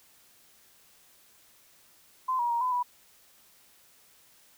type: tone with pitch steps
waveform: sine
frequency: 1030 / 955 / 940 / 1008 / 981 Hz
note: C6 / A#5 / A#5 / B5 / B5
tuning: -28 / +42 / +14 / +35 / -12 cents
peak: -25 dBFS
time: 2.28-2.83 s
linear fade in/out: 10 ms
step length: 110 ms
effects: white hiss -60 dBFS RMS until 4.57 s